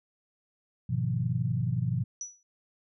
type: chord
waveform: sine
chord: F half-diminished seventh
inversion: first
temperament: equal with one note detuned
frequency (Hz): 102.22 / 123.47 / 155.56 / 174.61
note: Ab2 / Cb3 / Eb3 / F3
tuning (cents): -27 / 0 / 0 / 0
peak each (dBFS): -34 / -28 / -34 / -34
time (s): 0.89-2.04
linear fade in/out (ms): 10
type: tone with exponential decay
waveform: sine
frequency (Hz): 5900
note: F#8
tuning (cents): -6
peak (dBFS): -31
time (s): 2.21-2.43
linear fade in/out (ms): 1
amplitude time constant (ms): 47
effects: none